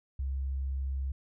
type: tone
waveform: sine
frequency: 67.2 Hz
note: C2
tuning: 47 cents sharp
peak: -30 dBFS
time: 0.19-1.12 s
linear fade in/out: 5 ms
effects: none